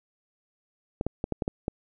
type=clicks; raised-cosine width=2 ms; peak=-14 dBFS; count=7; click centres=1.011 / 1.066 / 1.241 / 1.323 / 1.422 / 1.479 / 1.681 s; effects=none